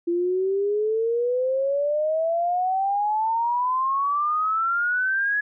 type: exponential sweep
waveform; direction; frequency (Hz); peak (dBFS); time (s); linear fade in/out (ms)
sine; up; 339.7 to 1694; -20; 0.07-5.41; 10
effects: none